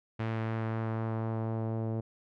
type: tone with low-pass filter sweep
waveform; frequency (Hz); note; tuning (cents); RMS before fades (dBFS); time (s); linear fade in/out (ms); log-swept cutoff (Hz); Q
sawtooth; 112; A2; +31; -33; 0.19-2.01; 10; 2400 to 560; 1.1
effects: none